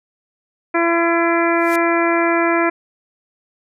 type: harmonic tone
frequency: 337.4 Hz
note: E4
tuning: 40 cents sharp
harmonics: 1 / 2 / 3 / 4 / 5 / 6 / 7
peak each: -17 / -20 / -22 / -23 / -24 / -25 / -25 dBFS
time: 0.74-2.7 s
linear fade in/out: 10 ms
type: noise with exponential growth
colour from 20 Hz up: white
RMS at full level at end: -28 dBFS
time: 1.53-1.76 s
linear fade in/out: 5 ms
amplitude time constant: 48 ms
effects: resampled to 32000 Hz